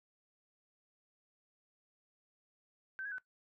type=tone with pitch steps; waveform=sine; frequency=1547 / 1655 / 1510 Hz; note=G6 / G#6 / F#6; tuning=-23 / -6 / +35 cents; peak=-39 dBFS; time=2.99-3.182 s; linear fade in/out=0 ms; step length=64 ms; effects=noise-tail reverb RT60 0.1 s tail -17 dB re dry

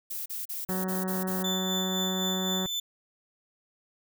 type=noise bursts; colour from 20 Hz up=violet; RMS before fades=-35 dBFS; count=7; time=0.1-1.43 s; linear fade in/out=10 ms; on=160 ms; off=35 ms
type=harmonic tone; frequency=186.8 Hz; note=F#3; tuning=17 cents sharp; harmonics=1 / 2 / 3 / 4 / 5 / 6 / 7 / 8 / 9 / 10; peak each=-30 / -36 / -40 / -42 / -44 / -46 / -47 / -48 / -49 / -50 dBFS; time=0.69-2.66 s; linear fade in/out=0 ms
type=tone with tremolo; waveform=35% pulse; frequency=3520 Hz; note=A7; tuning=in tune; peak=-26 dBFS; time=1.44-2.8 s; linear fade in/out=5 ms; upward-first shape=sine; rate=3.9 Hz; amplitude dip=40%
effects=none

